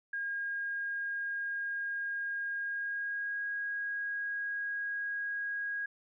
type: tone with pitch glide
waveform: sine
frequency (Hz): 1624 to 1641.9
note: G#6 to G#6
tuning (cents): -39 to -20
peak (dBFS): -33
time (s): 0.13-5.86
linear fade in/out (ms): 5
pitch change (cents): +19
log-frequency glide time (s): 2.57-3.45
effects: none